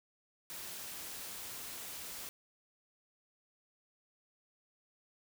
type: noise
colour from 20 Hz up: white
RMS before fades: -45 dBFS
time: 0.5-2.29 s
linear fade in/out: 0 ms
effects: none